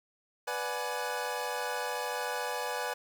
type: chord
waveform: 25% pulse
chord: G# half-diminished seventh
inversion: first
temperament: equal with one note detuned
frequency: 493.9 / 587.3 / 740 / 841.2 Hz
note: B4 / D5 / F#5 / G#5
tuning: 0 / 0 / 0 / +22 cents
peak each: -33 / -36 / -37 / -33 dBFS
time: 0.47-2.94 s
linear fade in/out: 10 ms
effects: 10-bit